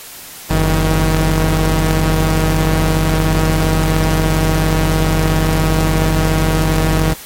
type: tone pair together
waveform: sawtooth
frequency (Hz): 47.19 / 158.6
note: F#1 / D#3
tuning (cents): +35 / +33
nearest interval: octave + major sixth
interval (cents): 2098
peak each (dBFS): -11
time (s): 0.5-7.14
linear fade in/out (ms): 10
effects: white hiss -34 dBFS RMS until 7.25 s + AAC 48 kbps